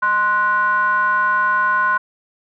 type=ring-modulated tone; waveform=triangle; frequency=215 Hz; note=A3; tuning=40 cents flat; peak=-9 dBFS; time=0.02-1.98 s; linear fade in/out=10 ms; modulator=1260 Hz; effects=none